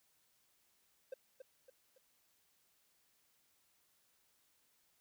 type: tone with echo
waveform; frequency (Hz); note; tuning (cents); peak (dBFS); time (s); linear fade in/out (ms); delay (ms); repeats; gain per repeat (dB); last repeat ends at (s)
triangle; 523.3; C5; 0; -39; 1.12-1.14; 5; 280; 3; -7; 1.98
effects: white hiss -75 dBFS RMS until 5 s